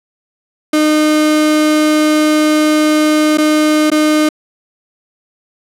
35% pulse tone with dropouts, 305.9 Hz, D#4, 29 cents flat, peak -7 dBFS, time 0.73-4.29 s, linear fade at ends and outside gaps 5 ms, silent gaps 3.374-3.382 / 3.902-3.916 s, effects low-pass 12000 Hz 12 dB/octave

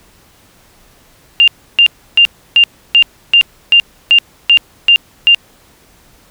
sine tone bursts, 2794 Hz, F7, in tune, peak -3 dBFS, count 11, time 1.4-5.347 s, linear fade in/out 0 ms, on 77 ms, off 310 ms, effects pink hiss -47 dBFS RMS until 6.3 s

